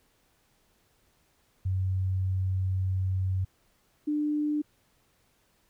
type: tone pair in turn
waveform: sine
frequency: 94 / 298.4 Hz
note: F#2 / D4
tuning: +28 / +28 cents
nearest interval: octave + minor sixth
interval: 2000 cents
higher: second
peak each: -25 dBFS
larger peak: neither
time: 1.65-3.45 / 4.07-4.62 s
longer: first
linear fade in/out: 10 ms
effects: pink hiss -68 dBFS RMS until 5.69 s